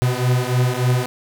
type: beating tone pair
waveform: 45% pulse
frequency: 123.47 / 126.87 Hz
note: B2 / B2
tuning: 0 / +47 cents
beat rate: 3.4 Hz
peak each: -19 / -19 dBFS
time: 0.02-1.06 s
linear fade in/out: 0 ms
effects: none